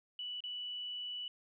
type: tone with dropouts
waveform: sine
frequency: 2960 Hz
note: F#7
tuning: in tune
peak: -39 dBFS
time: 0.19-1.28 s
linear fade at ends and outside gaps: 2 ms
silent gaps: 0.405-0.438 s
effects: none